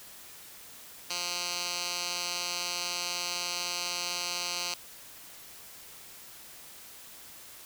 10% pulse tone with band-pass filter, 176 Hz, F3, 14 cents sharp, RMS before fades -34 dBFS, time 1.1-4.74 s, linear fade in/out 2 ms, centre 4900 Hz, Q 1.7, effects white hiss -49 dBFS RMS until 7.65 s

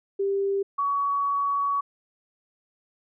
sine tone pair in turn, 395 / 1127 Hz, G4 / C#6, +13 / +28 cents, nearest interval octave + tritone, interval 1815 cents, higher second, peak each -22 dBFS, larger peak neither, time 0.19-0.63 / 0.78-1.81 s, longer second, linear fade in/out 10 ms, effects none

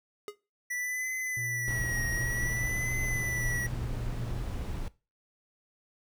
square tone with exponential decay, 415.3 Hz, G#4, in tune, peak -33 dBFS, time 0.28-0.36 s, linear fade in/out 1 ms, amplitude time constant 17 ms
square tone with vibrato, 1959 Hz, B6, 15 cents flat, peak -32 dBFS, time 0.7-3.67 s, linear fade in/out 10 ms, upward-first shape triangle, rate 0.55 Hz, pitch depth 70 cents each way
triangle tone, 120.5 Hz, B2, 42 cents flat, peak -35 dBFS, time 1.37-4.42 s, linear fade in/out 0 ms
brown noise, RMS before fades -35 dBFS, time 1.68-4.88 s, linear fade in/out 0 ms
effects noise-tail reverb RT60 0.3 s tail -20 dB re dry

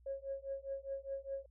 sine tone with tremolo, 546 Hz, C#5, 26 cents flat, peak -35 dBFS, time 0.06-1.46 s, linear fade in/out 5 ms, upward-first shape triangle, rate 4.9 Hz, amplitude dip 100%, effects tanh soft clip ceiling -31 dBFS + added 60 Hz sine -61 dBFS peak until 1.5 s

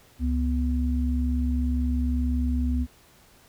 sine tone pair together, 69 / 247 Hz, C#2 / B3, -7 / 0 cents, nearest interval octave + minor seventh, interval 2207 cents, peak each -23 / -27 dBFS, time 0.19-2.87 s, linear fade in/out 50 ms, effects pink hiss -56 dBFS RMS until 3.48 s

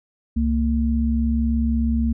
sine tone pair together, 67.66 / 229.1 Hz, C#2 / A#3, -41 / -30 cents, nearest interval octave + major sixth, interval 2111 cents, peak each -20 dBFS, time 0.36-2.13 s, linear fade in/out 10 ms, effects none

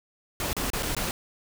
pink noise with dropouts, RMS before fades -29 dBFS, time 0.4-1.11 s, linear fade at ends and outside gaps 1 ms, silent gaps 0.531-0.566 / 0.702-0.733 / 0.825-0.83 / 0.949-0.966 s, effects none

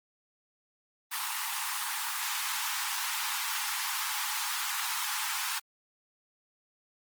pink high-pass noise, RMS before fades -33 dBFS, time 1.11-5.6 s, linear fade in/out 20 ms, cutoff 820 Hz, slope 96 dB/octave, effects Opus 24 kbps

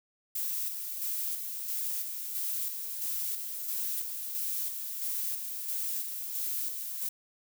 violet noise with tremolo, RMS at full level -33 dBFS, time 0.35-7.09 s, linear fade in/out 5 ms, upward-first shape square, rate 1.5 Hz, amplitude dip 40%, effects none

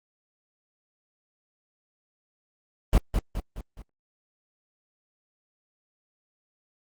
brown noise with echo, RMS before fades -17 dBFS, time 2.93-2.98 s, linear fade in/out 2 ms, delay 210 ms, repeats 4, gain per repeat -6 dB, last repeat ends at 3.82 s, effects Opus 24 kbps

